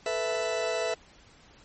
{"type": "chord", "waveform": "40% pulse", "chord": "A suspended second", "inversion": "none", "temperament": "just", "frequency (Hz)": [440, 495, 660], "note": ["A4", "B4", "E5"], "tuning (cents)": [0, 4, 2], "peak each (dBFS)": [-33, -32, -29], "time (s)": [0.06, 0.94], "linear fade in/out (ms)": 2, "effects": ["pink hiss -56 dBFS RMS until 1.64 s", "MP3 32 kbps"]}